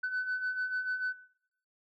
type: beating tone pair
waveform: sine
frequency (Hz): 1500 / 1506.8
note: F#6 / F#6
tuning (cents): +23 / +31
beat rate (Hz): 6.8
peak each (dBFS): -35 / -31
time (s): 0.03-1.13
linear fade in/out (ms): 10
effects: noise-tail reverb RT60 0.7 s tail -18 dB re dry + tanh soft clip ceiling -27 dBFS